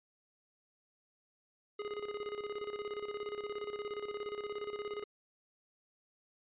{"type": "tone with tremolo", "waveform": "square", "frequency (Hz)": 415.3, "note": "G#4", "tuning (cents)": 0, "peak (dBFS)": -37, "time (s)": [1.79, 5.04], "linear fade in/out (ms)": 5, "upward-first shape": "square", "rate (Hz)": 17, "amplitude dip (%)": 65, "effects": ["resampled to 8000 Hz"]}